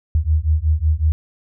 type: beating tone pair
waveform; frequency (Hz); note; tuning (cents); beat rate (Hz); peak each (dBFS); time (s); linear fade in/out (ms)
sine; 75.3 / 80.7; D2 / E2; +44 / -36; 5.4; -17; 0.15-1.12; 0
effects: none